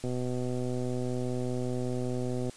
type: click train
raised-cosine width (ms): 2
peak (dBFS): -21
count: 308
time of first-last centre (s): 0.04-2.496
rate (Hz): 125
effects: white hiss -51 dBFS RMS until 2.56 s + resampled to 22050 Hz